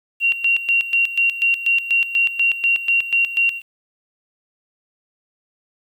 sine tone with tremolo, 2755 Hz, F7, 24 cents flat, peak -13 dBFS, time 0.2-3.62 s, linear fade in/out 50 ms, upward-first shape square, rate 4.1 Hz, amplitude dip 75%, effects 8-bit

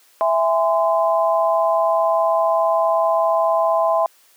sine chord, E augmented, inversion none, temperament just, 659.3 / 824.1 / 1030.1 Hz, E5 / G#5 / B#5, 0 / -14 / -27 cents, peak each -16 / -22 / -20 dBFS, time 0.21-4.06 s, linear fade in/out 0 ms, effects white hiss -54 dBFS RMS until 4.36 s + high-pass 400 Hz 12 dB/octave

